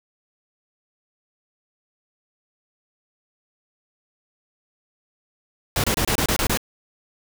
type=noise bursts; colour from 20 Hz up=pink; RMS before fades=-21 dBFS; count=8; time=5.76-6.574 s; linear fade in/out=2 ms; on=79 ms; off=26 ms; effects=none